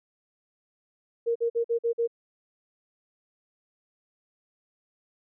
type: tone bursts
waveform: sine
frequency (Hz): 466.2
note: A#4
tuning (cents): 0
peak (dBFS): -22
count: 6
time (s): 1.26-2.076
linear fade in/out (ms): 20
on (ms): 96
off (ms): 48
effects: none